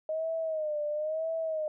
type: tone with vibrato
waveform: sine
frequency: 622.3 Hz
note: D#5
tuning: in tune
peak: -29 dBFS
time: 0.09-1.68 s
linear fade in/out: 2 ms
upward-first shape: sine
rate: 1 Hz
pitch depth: 82 cents each way
effects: none